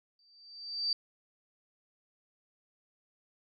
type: tone with exponential growth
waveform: sine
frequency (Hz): 4647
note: D8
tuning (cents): -19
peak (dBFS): -26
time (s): 0.19-0.93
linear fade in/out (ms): 2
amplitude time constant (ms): 160
effects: none